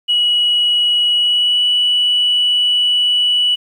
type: tone with pitch glide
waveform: sine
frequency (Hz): 2920 to 2951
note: F#7 to F#7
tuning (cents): -24 to -5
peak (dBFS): -10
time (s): 0.08-3.56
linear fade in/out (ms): 20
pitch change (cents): +19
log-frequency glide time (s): 1.09-1.64
effects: tanh soft clip ceiling -7 dBFS + 8-bit